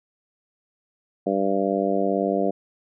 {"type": "harmonic tone", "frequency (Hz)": 98, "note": "G2", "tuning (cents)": 0, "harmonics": [2, 3, 4, 5, 6, 7], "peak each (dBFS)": [-27, -27, -27, -27, -27, -27], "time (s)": [1.26, 2.51], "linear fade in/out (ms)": 10, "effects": []}